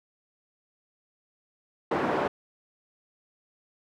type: band-pass noise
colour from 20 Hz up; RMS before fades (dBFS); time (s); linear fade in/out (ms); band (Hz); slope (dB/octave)
pink; -27; 1.91-2.28; 5; 330 to 1100; 12
effects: none